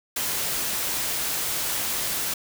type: noise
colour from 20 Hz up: white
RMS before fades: -27 dBFS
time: 0.16-2.34 s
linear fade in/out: 5 ms
effects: none